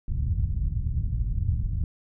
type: low-pass noise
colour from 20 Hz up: white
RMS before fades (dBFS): -26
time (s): 0.08-1.84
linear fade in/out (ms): 2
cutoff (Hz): 110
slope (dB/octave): 24
effects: none